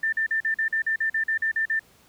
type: tone bursts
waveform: sine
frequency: 1785 Hz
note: A6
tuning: 24 cents sharp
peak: -21 dBFS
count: 13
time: 0.03-1.794 s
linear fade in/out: 5 ms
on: 96 ms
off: 43 ms
effects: pink hiss -57 dBFS RMS until 2.08 s + high-pass 60 Hz 12 dB/octave